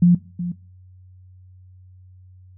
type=tone with echo; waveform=sine; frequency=175.7 Hz; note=F3; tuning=11 cents sharp; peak=-9 dBFS; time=0.02-0.15 s; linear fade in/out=5 ms; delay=370 ms; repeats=1; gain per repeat=-13 dB; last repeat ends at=0.52 s; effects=noise-tail reverb RT60 0.4 s tail -21 dB re dry + added 92 Hz sine -44 dBFS peak until 2.57 s